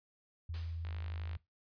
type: tone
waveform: sine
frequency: 82.9 Hz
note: E2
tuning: 10 cents sharp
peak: -38 dBFS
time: 0.49-1.37 s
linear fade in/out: 5 ms
type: noise with exponential decay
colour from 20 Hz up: white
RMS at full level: -47 dBFS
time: 0.54-1.05 s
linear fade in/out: 1 ms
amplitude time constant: 110 ms
type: click train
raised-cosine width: 0.3 ms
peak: -34 dBFS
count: 27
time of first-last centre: 0.85-1.352 s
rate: 51.8 Hz
effects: noise-tail reverb RT60 0.2 s tail -19 dB re dry + resampled to 11025 Hz